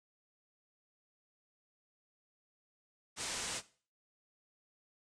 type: low-pass noise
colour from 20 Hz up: white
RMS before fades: -40 dBFS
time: 3.16-3.62 s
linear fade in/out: 50 ms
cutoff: 9000 Hz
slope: 48 dB/octave
effects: noise-tail reverb RT60 0.4 s tail -17 dB re dry

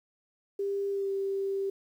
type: tone with pitch glide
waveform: sine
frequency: 398.1 to 391.7 Hz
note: G4 to G4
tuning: +27 to -1 cents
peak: -28 dBFS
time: 0.59-1.7 s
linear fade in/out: 5 ms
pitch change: -28 cents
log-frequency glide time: 0.9-1.1 s
effects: 10-bit

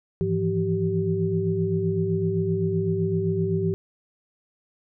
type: tone cluster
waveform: sine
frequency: 103.7 / 162.5 / 170.3 / 386.7 Hz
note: G#2 / E3 / F3 / G4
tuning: -2 / -24 / -43 / -24 cents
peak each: -28 / -30 / -26 / -25 dBFS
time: 0.21-3.74 s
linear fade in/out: 0 ms
effects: none

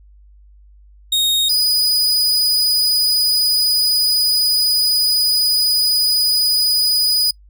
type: tone pair in turn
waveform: 40% pulse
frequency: 3729 / 4956 Hz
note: A#7 / D#8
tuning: 0 / -8 cents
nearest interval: perfect fourth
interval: 492 cents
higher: second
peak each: -12 dBFS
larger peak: neither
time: 1.12-1.49 / 1.49-7.31 s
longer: second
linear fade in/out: 5 ms
effects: noise-tail reverb RT60 0.1 s tail -25 dB re dry + added 50 Hz sine -43 dBFS peak until 7.49 s

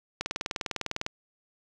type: click train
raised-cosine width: 0.2 ms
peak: -13 dBFS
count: 18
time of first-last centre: 0.21-1.064 s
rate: 19.9 Hz
effects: none

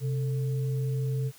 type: tone pair together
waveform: sine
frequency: 131.6 / 442.6 Hz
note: C3 / A4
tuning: +10 / +10 cents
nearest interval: octave + major sixth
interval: 2100 cents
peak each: -26 / -38 dBFS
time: 0-1.32 s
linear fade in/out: 50 ms
effects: white hiss -54 dBFS RMS until 1.38 s

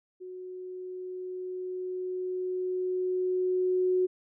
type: tone with level ramp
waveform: sine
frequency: 367.5 Hz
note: F#4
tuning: 12 cents flat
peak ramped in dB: -39 to -22 dBFS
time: 0.2-4.07 s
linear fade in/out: 20 ms
effects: none

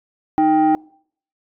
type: tone pair together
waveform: sine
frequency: 311.2 / 785.9 Hz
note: D#4 / G5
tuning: 0 / +4 cents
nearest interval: octave + major third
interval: 1604 cents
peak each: -13 dBFS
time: 0.38-0.75 s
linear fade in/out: 0 ms
effects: noise-tail reverb RT60 0.6 s tail -26 dB re dry + tanh soft clip ceiling -8 dBFS

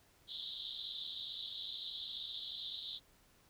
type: band-pass noise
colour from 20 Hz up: white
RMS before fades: -45 dBFS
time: 0.27-3 s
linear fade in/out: 50 ms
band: 3300 to 4000 Hz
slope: 96 dB/octave
effects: pink hiss -68 dBFS RMS until 3.49 s

